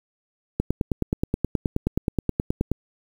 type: click train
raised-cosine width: 3 ms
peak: -8 dBFS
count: 21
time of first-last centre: 0.6-2.716 s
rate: 9.45 Hz
effects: 7-bit